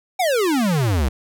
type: exponential sweep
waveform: square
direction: down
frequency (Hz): 780 to 61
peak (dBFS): -17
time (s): 0.19-1.09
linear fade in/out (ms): 10
effects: none